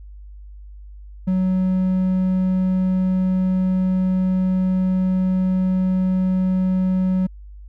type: tone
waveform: triangle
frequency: 185.9 Hz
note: F#3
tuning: 8 cents sharp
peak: -14 dBFS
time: 1.27-7.27 s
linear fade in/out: 10 ms
effects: added 50 Hz sine -36 dBFS peak until 7.68 s